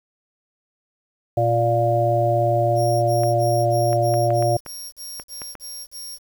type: harmonic tone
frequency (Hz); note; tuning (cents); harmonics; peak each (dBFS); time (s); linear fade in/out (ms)
117.1; A#2; +8; 1 / 3 / 5 / 6; -21 / -26 / -20 / -21; 1.37-4.57; 5
type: tone bursts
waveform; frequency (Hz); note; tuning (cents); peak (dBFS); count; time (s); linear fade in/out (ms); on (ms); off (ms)
20% pulse; 5580; F8; -2; -27; 11; 2.75-6.19; 50; 280; 36
type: clicks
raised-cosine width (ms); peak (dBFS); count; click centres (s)
0.5; -19; 9; 3.235 / 3.93 / 4.14 / 4.305 / 4.425 / 4.663 / 5.198 / 5.418 / 5.553
effects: 8-bit